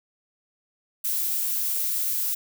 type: noise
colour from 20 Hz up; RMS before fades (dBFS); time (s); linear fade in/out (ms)
violet; -26; 1.04-2.35; 10
effects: none